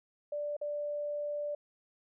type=tone with dropouts; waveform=sine; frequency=587.3 Hz; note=D5; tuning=in tune; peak=-33 dBFS; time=0.32-1.55 s; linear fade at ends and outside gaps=5 ms; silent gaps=0.567-0.613 s; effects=none